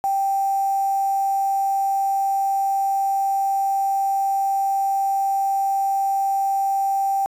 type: tone with quantisation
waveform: sine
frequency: 784 Hz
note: G5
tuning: in tune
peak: -18 dBFS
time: 0.04-7.26 s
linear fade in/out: 0 ms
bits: 6
effects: resampled to 32000 Hz